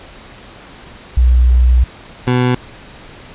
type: tone pair in turn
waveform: sine / 20% pulse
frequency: 61.74 / 124.7 Hz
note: B1 / B2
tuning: 0 / +17 cents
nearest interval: octave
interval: 1217 cents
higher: second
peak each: -6 dBFS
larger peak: neither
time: 1.17-1.84 / 2.27-2.55 s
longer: first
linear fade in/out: 5 ms
effects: pink hiss -37 dBFS RMS until 3.34 s + resampled to 8000 Hz